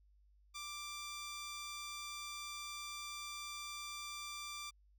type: tone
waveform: 10% pulse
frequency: 1179 Hz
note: D6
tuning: 6 cents sharp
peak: -36 dBFS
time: 0.54-4.71 s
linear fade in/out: 20 ms
effects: added 50 Hz sine -65 dBFS peak until 4.98 s